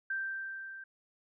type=tone with level ramp; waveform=sine; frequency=1568 Hz; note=G6; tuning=in tune; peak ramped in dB=-31 to -44 dBFS; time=0.1-0.84 s; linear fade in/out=5 ms; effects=none